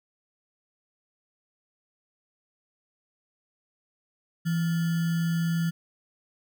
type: tone with sample-and-hold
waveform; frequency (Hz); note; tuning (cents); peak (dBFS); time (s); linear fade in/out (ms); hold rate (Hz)
sine; 166.8; E3; +21; -23; 4.45-5.71; 20; 1575
effects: none